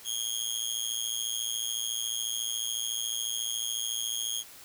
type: tone with amplitude modulation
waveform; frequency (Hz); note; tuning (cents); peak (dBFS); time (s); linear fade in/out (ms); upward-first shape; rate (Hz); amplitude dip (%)
20% pulse; 3269; G#7; -28; -21; 0.04-4.44; 50; sine; 114; 95
effects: white hiss -50 dBFS RMS until 4.64 s